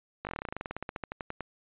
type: slowing click train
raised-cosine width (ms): 0.5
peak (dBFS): -20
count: 24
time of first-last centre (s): 0.25-1.407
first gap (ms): 19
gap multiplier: 1.08
effects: resampled to 8000 Hz